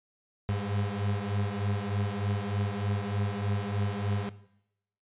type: beating tone pair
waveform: 35% pulse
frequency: 99.6 / 102.9 Hz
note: G2 / G#2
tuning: +28 / -16 cents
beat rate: 3.3 Hz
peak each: -30 dBFS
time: 0.49-4.29 s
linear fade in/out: 0 ms
effects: noise-tail reverb RT60 0.8 s tail -17 dB re dry + resampled to 8000 Hz